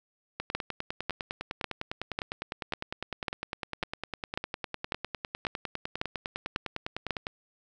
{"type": "two click trains", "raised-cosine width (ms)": 0.3, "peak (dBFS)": [-13, -17], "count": [13, 69], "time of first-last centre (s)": [[0.55, 7.107], [0.4, 7.269]], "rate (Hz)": [1.83, 9.9], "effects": []}